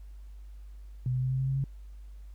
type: tone with pitch steps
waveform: sine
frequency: 126.2 / 127.81 / 129.45 / 131.1 / 132.78 / 134.48 / 136.2 Hz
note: B2 / C3 / C3 / C3 / C3 / C3 / C#3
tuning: +38 / -40 / -18 / +4 / +26 / +48 / -30 cents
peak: -26 dBFS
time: 1.06-1.641 s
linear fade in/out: 2 ms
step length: 83 ms
effects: added 50 Hz sine -43 dBFS peak until 2.34 s + pink hiss -69 dBFS RMS until 2.34 s